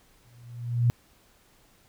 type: tone with exponential growth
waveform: sine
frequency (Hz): 119.7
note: A#2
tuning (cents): +46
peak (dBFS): -16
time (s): 0.25-0.9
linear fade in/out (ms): 0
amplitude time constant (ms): 140
effects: pink hiss -61 dBFS RMS until 1.88 s